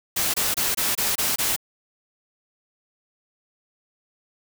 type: noise bursts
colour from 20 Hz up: white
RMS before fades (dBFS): -23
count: 7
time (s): 0.16-1.564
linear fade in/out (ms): 10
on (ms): 180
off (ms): 24
effects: none